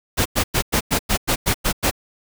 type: noise bursts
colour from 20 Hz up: pink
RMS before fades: -18 dBFS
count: 10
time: 0.17-1.912 s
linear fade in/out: 20 ms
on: 86 ms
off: 98 ms
effects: none